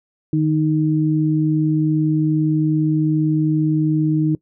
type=tone pair together; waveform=sine; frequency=153.59 / 311.1 Hz; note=D#3 / D#4; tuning=-22 / 0 cents; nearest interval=octave; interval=1222 cents; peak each=-17 dBFS; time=0.33-4.35 s; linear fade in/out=2 ms; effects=noise-tail reverb RT60 0.1 s tail -21 dB re dry